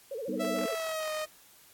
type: tone with vibrato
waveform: sine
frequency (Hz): 493.6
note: B4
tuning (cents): -1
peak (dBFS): -34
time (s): 0.11-0.75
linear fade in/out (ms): 5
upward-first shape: sine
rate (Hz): 14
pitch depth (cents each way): 230
type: chord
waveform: sine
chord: G augmented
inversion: none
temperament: equal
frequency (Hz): 196 / 246.9 / 311.1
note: G3 / B3 / D#4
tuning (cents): 0 / 0 / 0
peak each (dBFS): -38 / -36 / -36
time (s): 0.28-0.66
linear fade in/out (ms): 5
type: tone with pitch glide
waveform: sawtooth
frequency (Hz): 659.3 to 618.7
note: E5 to D#5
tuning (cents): 0 to -10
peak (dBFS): -28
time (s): 0.39-1.26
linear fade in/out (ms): 20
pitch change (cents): -110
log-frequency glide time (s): 0.71-1.11
effects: white hiss -58 dBFS RMS until 1.73 s + AAC 64 kbps